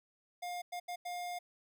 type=tone bursts at uneven times; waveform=square; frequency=709 Hz; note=F5; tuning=26 cents sharp; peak=-39 dBFS; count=4; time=0.42-0.62 / 0.72-0.8 / 0.88-0.96 / 1.05-1.39 s; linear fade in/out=10 ms; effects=none